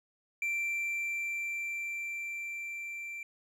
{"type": "tone with level ramp", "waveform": "triangle", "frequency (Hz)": 2351, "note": "D7", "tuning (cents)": 1, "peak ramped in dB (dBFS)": [-28, -37], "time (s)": [0.42, 3.23], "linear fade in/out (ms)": 2, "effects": []}